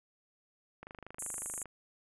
click train, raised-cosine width 0.5 ms, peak -31 dBFS, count 22, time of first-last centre 0.83-1.657 s, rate 25.4 Hz
white band-pass noise, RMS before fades -41 dBFS, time 1.19-1.63 s, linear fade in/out 2 ms, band 6800 to 11000 Hz, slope 96 dB/octave
effects none

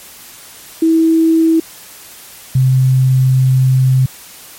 sine tone pair in turn, 324.7 / 130.51 Hz, E4 / C3, -26 / -4 cents, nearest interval octave + major third, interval 1578 cents, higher first, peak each -7 dBFS, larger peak neither, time 0.82-1.6 / 2.55-4.06 s, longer second, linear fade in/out 5 ms, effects white hiss -36 dBFS RMS until 4.58 s + MP3 64 kbps

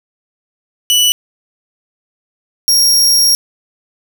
sawtooth tone pair in turn, 2960 / 5588 Hz, F#7 / F8, 0 / 0 cents, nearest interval major seventh, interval 1100 cents, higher second, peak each -5 dBFS, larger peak neither, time 0.9-1.12 / 2.68-3.35 s, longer second, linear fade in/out 0 ms, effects none

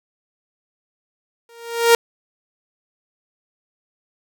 sawtooth tone with exponential growth, 466.2 Hz, A#4, in tune, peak -3 dBFS, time 1.49-1.95 s, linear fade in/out 2 ms, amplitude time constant 98 ms, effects none

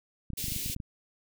clicks, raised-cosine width 5 ms, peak -25 dBFS, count 10, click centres 0.303 / 0.334 / 0.442 / 0.483 / 0.521 / 0.563 / 0.661 / 0.699 / 0.764 / 0.802 s
white band-stop noise, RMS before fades -35 dBFS, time 0.37-0.75 s, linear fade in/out 10 ms, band 380 to 2500 Hz, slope 24 dB/octave
effects none

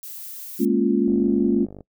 violet noise, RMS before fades -36 dBFS, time 0.03-0.65 s, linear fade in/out 0 ms
sine chord, Bb minor seventh, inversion third, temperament equal, 207.7 / 233.1 / 277.2 / 349.2 Hz, Ab3 / Bb3 / Db4 / F4, 0 / 0 / 0 / 0 cents, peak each -22 dBFS, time 0.59-1.66 s, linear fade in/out 20 ms
click train, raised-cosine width 2 ms, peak -26 dBFS, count 37, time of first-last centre 1.08-1.807 s, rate 49.5 Hz
effects noise-tail reverb RT60 0.1 s tail -23 dB re dry

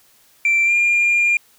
sine tone with pitch glide, 2349 to 2404 Hz, D7 to D7, 0 to +40 cents, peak -11 dBFS, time 0.45-1.37 s, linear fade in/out 2 ms, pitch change +40 cents, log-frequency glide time 0.65-0.72 s, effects tanh soft clip ceiling -11 dBFS + white hiss -54 dBFS RMS until 1.58 s

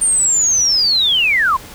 sine linear sweep, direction down, 8990 to 975 Hz, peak -11 dBFS, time 0.01-1.57 s, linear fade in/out 10 ms, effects pink hiss -36 dBFS RMS until 1.74 s

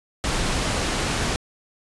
pink low-pass noise, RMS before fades -24 dBFS, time 0.24-1.36 s, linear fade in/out 0 ms, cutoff 8500 Hz, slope 12 dB/octave, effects resampled to 24000 Hz

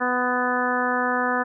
harmonic tone with a mistuned harmonic, 248.6 Hz, B3, 12 cents sharp, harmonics 1 / 2 / 3 / 4 / 5 / 6 / 7, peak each -28 / -28 / -28 / -28 / -28 / -28 / -28 dBFS, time 0-1.44 s, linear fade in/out 20 ms, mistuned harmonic 4, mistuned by +15 cents, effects none

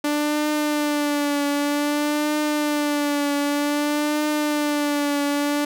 sawtooth tone with vibrato, 293.7 Hz, D4, in tune, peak -16 dBFS, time 0.04-5.65 s, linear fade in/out 5 ms, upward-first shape triangle, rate 0.53 Hz, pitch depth 46 cents each way, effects none

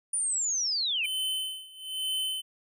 sine linear sweep, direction down, 9600 to 2320 Hz, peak -26 dBFS, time 0.13-1.06 s, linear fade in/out 5 ms
square tone with tremolo, 3053 Hz, G7, 46 cents flat, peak -28 dBFS, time 1.03-2.42 s, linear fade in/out 20 ms, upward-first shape sine, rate 1.1 Hz, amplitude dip 90%
effects none

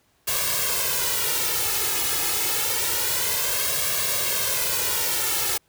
white noise with flanger, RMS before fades -24 dBFS, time 0.27-5.58 s, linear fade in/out 10 ms, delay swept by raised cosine 1.8 to 2.36 ms, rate 0.27 Hz, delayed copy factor +0.8, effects pink hiss -64 dBFS RMS until 5.68 s + high-pass 60 Hz 12 dB/octave

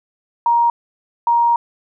sine tone pair in turn, 941 / 941 Hz, A#5 / A#5, +16 / +16 cents, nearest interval unison, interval 0 cents, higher neither, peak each -11 / -11 dBFS, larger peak neither, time 0.46-0.7 / 1.27-1.56 s, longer second, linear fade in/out 2 ms, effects none

